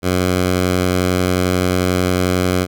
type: tone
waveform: 10% pulse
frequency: 91.2 Hz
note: F#2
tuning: 24 cents flat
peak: -6 dBFS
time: 0.02-2.67 s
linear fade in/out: 50 ms
effects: none